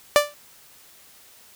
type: tone with exponential decay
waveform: sawtooth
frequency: 587.3 Hz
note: D5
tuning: in tune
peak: -6 dBFS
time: 0.16-0.34 s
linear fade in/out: 0 ms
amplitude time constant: 37 ms
effects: white hiss -51 dBFS RMS until 1.55 s